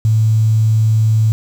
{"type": "tone with quantisation", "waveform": "sine", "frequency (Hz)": 110, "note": "A2", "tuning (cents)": 0, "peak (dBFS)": -9, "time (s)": [0.05, 1.32], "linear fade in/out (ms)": 0, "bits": 6, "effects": []}